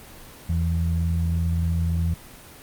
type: tone pair together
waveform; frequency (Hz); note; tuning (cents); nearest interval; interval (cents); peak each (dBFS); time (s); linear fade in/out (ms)
sine; 83.44 / 166.7; E2 / E3; +22 / +20; octave; 1198; -21 / -26; 0.49-2.14; 5
effects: pink hiss -44 dBFS RMS until 2.62 s + Opus 24 kbps